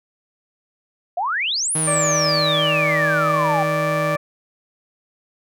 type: exponential two-way sweep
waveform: sine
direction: up then down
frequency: 659.3 to 10780 to 764 Hz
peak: -19 dBFS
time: 1.17-3.63 s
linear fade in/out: 5 ms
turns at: 1.74 s
type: tone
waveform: sawtooth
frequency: 157.6 Hz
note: D#3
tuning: 23 cents sharp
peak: -19 dBFS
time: 1.75-4.16 s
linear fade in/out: 5 ms
type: harmonic tone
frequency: 585 Hz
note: D5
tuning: 7 cents flat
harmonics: 1 / 2 / 3 / 4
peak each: -21 / -24 / -29 / -31 dBFS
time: 1.87-4.17 s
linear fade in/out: 10 ms
effects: none